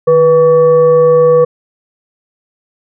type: tone with frequency modulation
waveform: sine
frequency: 490 Hz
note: B4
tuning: 14 cents flat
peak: -4 dBFS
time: 0.07-1.45 s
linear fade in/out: 10 ms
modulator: 644 Hz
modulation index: 0.41
effects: none